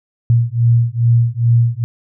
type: beating tone pair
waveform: sine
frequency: 116.54 / 118.94 Hz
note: A#2 / A#2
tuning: 0 / +35 cents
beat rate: 2.4 Hz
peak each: -13 dBFS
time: 0.3-1.84 s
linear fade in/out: 0 ms
effects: none